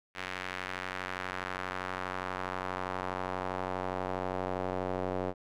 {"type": "tone with band-pass filter sweep", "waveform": "square", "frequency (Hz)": 46.18, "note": "F#1", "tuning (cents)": -3, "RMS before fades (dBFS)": -36, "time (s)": [0.14, 5.34], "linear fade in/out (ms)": 50, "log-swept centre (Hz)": [2100, 560], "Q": 1.3, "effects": []}